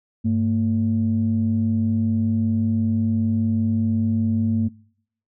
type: tone pair together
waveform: sine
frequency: 100.54 / 225.7 Hz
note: G2 / A3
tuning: +44 / +44 cents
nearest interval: octave + major second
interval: 1400 cents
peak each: -21 / -18 dBFS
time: 0.24-4.69 s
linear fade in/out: 20 ms
effects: noise-tail reverb RT60 0.7 s tail -25 dB re dry + tanh soft clip ceiling -11 dBFS